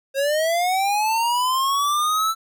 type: linear sweep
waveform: square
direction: up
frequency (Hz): 535 to 1332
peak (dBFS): -19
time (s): 0.14-2.35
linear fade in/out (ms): 50
effects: none